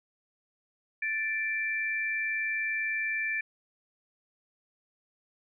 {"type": "tone pair together", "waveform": "sine", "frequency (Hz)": [1760, 2349], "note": ["A6", "D7"], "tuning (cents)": [0, 0], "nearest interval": "perfect fourth", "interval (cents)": 500, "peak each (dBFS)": [-31, -31], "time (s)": [1.02, 3.41], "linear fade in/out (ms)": 5, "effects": []}